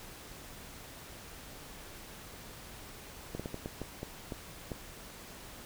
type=slowing click train; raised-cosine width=2 ms; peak=-24 dBFS; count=9; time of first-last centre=3.35-4.718 s; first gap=46 ms; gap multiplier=1.36; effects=pink hiss -49 dBFS RMS until 5.65 s